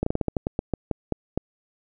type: slowing click train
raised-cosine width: 2 ms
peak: -10 dBFS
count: 13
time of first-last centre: 0.03-1.376 s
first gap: 34 ms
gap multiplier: 1.2
effects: none